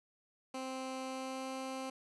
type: tone with pitch glide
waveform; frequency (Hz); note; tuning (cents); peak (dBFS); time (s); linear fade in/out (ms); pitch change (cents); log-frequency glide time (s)
15% pulse; 261.6 to 263.3; C4 to C4; 0 to +11; -33; 0.54-1.9; 5; +11; 1.03-1.52
effects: resampled to 24000 Hz + 12-bit